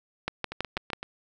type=two click trains; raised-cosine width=0.3 ms; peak=-19 / -12 dBFS; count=5 / 5; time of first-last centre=0.52-1.03 / 0.28-0.933 s; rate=7.85 / 6.13 Hz; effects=none